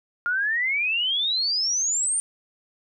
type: exponential sweep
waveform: sine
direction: up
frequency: 1396.9 to 9150 Hz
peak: -21 dBFS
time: 0.26-2.2 s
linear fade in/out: 0 ms
effects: none